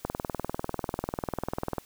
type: click train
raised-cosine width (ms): 1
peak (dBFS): -15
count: 36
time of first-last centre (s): 0.05-1.783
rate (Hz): 20.2
effects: white hiss -56 dBFS RMS until 1.85 s